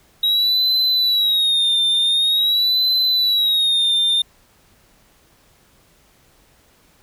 triangle tone with vibrato, 3814 Hz, A#7, 39 cents sharp, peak -13 dBFS, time 0.23-4.22 s, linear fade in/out 5 ms, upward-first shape sine, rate 0.46 Hz, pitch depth 100 cents each way, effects pink hiss -55 dBFS RMS until 7.02 s

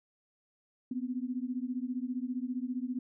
sine beating tone pair, 245 / 260 Hz, B3 / C4, -14 / -11 cents, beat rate 15 Hz, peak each -35 / -36 dBFS, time 0.91-2.99 s, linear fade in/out 5 ms, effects none

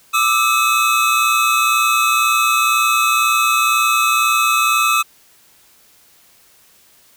square tone cluster, 1191 / 1313 / 2563 Hz, D6 / E6 / E7, +24 / -7 / -49 cents, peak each -18 dBFS, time 0.13-5.03 s, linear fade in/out 20 ms, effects white hiss -51 dBFS RMS until 7.16 s

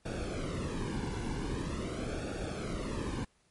brown noise with flanger, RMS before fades -36 dBFS, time 0.05-3.25 s, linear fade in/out 10 ms, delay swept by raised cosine 0.98 to 1.61 ms, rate 0.44 Hz, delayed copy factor -0.75, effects pink hiss -70 dBFS RMS until 3.5 s + MP3 48 kbps

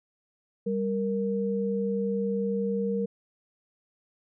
sine tone pair together, 197.15 / 466.2 Hz, G3 / A#4, +10 / 0 cents, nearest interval octave + minor third, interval 1490 cents, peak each -28 dBFS, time 0.66-3.06 s, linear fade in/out 10 ms, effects none

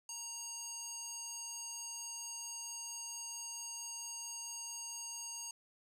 square tone with band-pass filter, 932.3 Hz, A#5, in tune, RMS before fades -45 dBFS, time 0.09-5.51 s, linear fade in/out 2 ms, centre 7200 Hz, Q 4.2, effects none

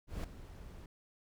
brown noise with ADSR envelope, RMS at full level -36 dBFS, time 0.07-0.86 s, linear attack 170 ms, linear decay 5 ms, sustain -14 dB, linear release 4 ms, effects none

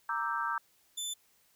sine chord, E half-diminished seventh, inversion second, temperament equal, 932.3 / 1174.7 / 1318.5 / 1568 Hz, Bb5 / D6 / E6 / G6, 0 / 0 / 0 / 0 cents, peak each -36 dBFS, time 0.09-0.58 s, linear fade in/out 2 ms
20% pulse tone, 3520 Hz, A7, in tune, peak -29 dBFS, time 0.97-1.14 s, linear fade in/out 10 ms
effects white hiss -68 dBFS RMS until 1.55 s

